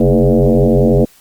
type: tone with frequency modulation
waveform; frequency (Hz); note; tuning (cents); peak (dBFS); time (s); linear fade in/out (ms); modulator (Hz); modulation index
sine; 138.59; C#3; 0; -7; 0-1.05; 5; 90.5; 4.8
effects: white hiss -47 dBFS RMS until 1.2 s + Opus 24 kbps